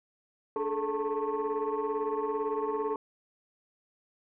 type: tone cluster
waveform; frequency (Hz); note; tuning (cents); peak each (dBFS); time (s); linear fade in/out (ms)
sine; 292.4 / 424.6 / 442.4 / 892 / 1091; D4 / G#4 / A4 / A5 / C#6; -7 / +38 / +9 / +23 / -28; -39 / -31 / -33 / -36 / -36; 0.56-2.96; 2
effects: tanh soft clip ceiling -22 dBFS